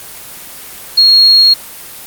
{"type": "tone", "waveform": "sine", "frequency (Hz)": 4288, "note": "C8", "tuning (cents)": 42, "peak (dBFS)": -3, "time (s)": [0.97, 1.54], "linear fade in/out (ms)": 10, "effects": ["white hiss -30 dBFS RMS until 2.06 s", "Opus 24 kbps"]}